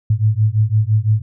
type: beating tone pair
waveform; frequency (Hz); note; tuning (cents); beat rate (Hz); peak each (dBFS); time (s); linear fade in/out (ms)
sine; 105.1 / 111; G#2 / A2; +21 / +16; 5.9; -15; 0.1-1.22; 5
effects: none